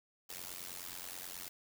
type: noise with amplitude modulation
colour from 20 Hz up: white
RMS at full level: -42 dBFS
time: 0.29-1.49 s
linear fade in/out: 10 ms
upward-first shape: sine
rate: 89.4 Hz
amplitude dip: 90%
effects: none